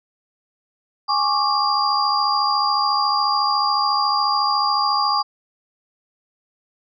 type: tone cluster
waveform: sine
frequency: 828 / 1097 / 1171 / 4793 Hz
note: G#5 / C#6 / D6 / D8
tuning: -5 / -18 / -5 / +34 cents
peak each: -22 dBFS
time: 1.08-5.23 s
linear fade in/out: 20 ms
effects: none